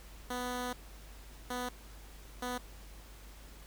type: tone bursts at uneven times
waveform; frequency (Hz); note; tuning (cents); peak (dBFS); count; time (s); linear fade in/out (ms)
10% pulse; 247.9; B3; +7; -27; 3; 0.3-0.73 / 1.5-1.69 / 2.42-2.58; 5
effects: added 50 Hz sine -50 dBFS peak until 3.66 s + pink hiss -56 dBFS RMS until 3.66 s